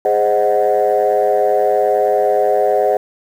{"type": "chord", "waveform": "sine", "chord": "Ab dominant seventh", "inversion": "none", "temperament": "equal with one note detuned", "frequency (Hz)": [413.9, 523.3, 622.3, 740], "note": ["Ab4", "C5", "Eb5", "Gb5"], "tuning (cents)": [-6, 0, 0, 0], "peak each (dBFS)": -16, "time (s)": [0.05, 2.97], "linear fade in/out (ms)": 2, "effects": ["tanh soft clip ceiling -5 dBFS", "7-bit"]}